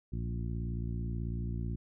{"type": "harmonic tone with a mistuned harmonic", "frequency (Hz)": 58.3, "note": "A#1", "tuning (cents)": 1, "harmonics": [1, 2, 3, 4, 5, 6], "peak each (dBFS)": [-36, -37, -41, -45, -50, -50], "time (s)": [0.12, 1.76], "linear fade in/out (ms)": 10, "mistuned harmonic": 1, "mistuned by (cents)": 78, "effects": []}